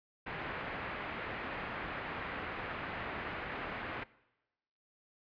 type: low-pass noise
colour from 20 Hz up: white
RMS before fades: -41 dBFS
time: 0.26-4.04 s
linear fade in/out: 10 ms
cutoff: 2200 Hz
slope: 24 dB/octave
effects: noise-tail reverb RT60 1.0 s tail -21 dB re dry + resampled to 11025 Hz